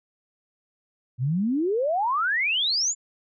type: exponential sweep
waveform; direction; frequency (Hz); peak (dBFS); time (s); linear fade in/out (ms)
sine; up; 116.54 to 7380; -21; 1.18-2.95; 50
effects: none